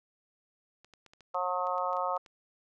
clicks, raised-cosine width 0.2 ms, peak -37 dBFS, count 12, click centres 0.846 / 0.937 / 1.063 / 1.135 / 1.207 / 1.345 / 1.67 / 1.781 / 1.931 / 1.968 / 2.166 / 2.262 s
harmonic tone, 180.8 Hz, F#3, 40 cents flat, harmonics 3 / 4 / 5 / 6 / 7, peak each -35 / -35 / -35 / -35 / -35 dBFS, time 1.34-2.18 s, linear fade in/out 10 ms
effects none

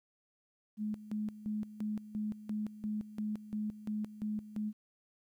sine tone with tremolo, 212.4 Hz, G#3, 39 cents sharp, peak -33 dBFS, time 0.77-4.73 s, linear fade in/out 50 ms, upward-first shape square, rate 2.9 Hz, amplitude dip 80%, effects 12-bit

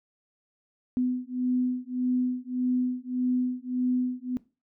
sine beating tone pair, 250.2 / 251.9 Hz, B3 / B3, +23 / +34 cents, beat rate 1.7 Hz, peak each -28 dBFS, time 0.97-4.37 s, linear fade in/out 0 ms, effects noise-tail reverb RT60 0.3 s tail -19 dB re dry

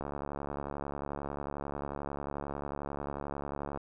click train, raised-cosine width 1 ms, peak -23 dBFS, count 269, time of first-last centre 0.01-3.774 s, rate 71.2 Hz, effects none

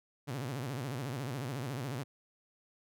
sawtooth tone with vibrato, 130.81 Hz, C3, in tune, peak -32 dBFS, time 0.27-2.04 s, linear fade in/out 20 ms, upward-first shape sine, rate 14 Hz, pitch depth 200 cents each way, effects none

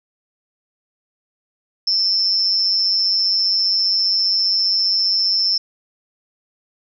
sine tone with amplitude modulation, 5310 Hz, E8, 12 cents sharp, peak -11 dBFS, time 1.87-5.58 s, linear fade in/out 5 ms, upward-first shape sine, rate 195 Hz, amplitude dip 80%, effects none

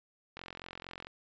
click train, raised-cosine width 0.3 ms, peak -27 dBFS, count 32, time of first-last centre 0.37-1.07 s, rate 44.3 Hz, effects resampled to 16000 Hz

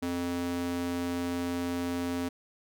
square tone with high-pass filter, 87.31 Hz, F2, in tune, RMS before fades -32 dBFS, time 0.02-2.29 s, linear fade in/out 10 ms, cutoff 220 Hz, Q 2.1, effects none

